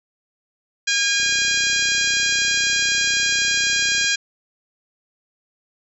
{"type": "harmonic tone", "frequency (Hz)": 813, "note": "G#5", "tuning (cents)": -37, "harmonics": [2, 3, 4, 5, 6, 7, 8, 9], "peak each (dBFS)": [-22, -24, -25, -26, -27, -27, -28, -29], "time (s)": [0.87, 4.16], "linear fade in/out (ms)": 10}
{"type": "click train", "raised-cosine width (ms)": 2, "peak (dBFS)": -28, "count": 92, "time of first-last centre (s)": [1.2, 4.044], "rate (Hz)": 32}
{"effects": []}